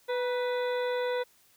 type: harmonic tone with a mistuned harmonic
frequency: 495.6 Hz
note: B4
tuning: 6 cents sharp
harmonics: 1 / 2 / 3 / 4 / 5 / 7 / 8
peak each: -28 / -37 / -40 / -42 / -48 / -45 / -48 dBFS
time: 0.08-1.24 s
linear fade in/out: 20 ms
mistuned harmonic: 2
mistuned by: -47 cents
effects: white hiss -63 dBFS RMS until 1.56 s